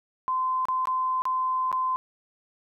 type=tone with dropouts; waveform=sine; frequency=1031 Hz; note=C6; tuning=26 cents flat; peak=-23 dBFS; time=0.28-1.96 s; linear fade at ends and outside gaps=0 ms; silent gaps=0.654-0.685 / 0.855-0.872 / 1.22-1.254 / 1.716-1.727 s; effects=none